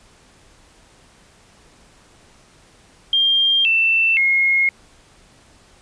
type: tone with pitch steps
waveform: sine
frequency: 3198 / 2672 / 2155 Hz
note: G7 / E7 / C#7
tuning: +34 / +23 / -49 cents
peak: -13 dBFS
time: 3.13-4.69 s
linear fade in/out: 2 ms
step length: 520 ms
effects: pink hiss -51 dBFS RMS until 5.81 s + resampled to 22050 Hz